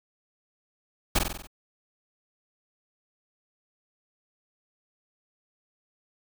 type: noise with echo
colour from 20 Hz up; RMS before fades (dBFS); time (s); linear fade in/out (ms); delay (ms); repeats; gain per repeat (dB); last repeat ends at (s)
pink; -21; 1.15-1.19; 10; 47; 6; -4; 1.472
effects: none